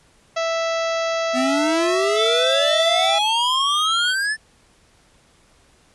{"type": "harmonic tone", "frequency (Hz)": 659.3, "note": "E5", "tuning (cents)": 0, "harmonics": [1, 2, 3, 4, 5, 6, 7, 8, 9, 10], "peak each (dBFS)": [-21, -27, -31, -33, -35, -37, -38, -39, -40, -41], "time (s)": [0.36, 3.19], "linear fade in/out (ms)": 10}
{"type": "exponential sweep", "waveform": "square", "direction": "up", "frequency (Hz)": [246.9, 1781], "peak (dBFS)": -20, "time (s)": [1.33, 4.37], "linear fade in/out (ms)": 50}
{"type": "tone with pitch glide", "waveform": "sine", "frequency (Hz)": [3500, 3228], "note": ["A7", "G#7"], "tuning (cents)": [-10, -50], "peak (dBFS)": -20, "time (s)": [2.15, 4.15], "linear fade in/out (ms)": 50, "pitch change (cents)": -140, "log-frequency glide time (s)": [3.09, 3.29]}
{"effects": ["pink hiss -56 dBFS RMS until 5.94 s", "resampled to 24000 Hz"]}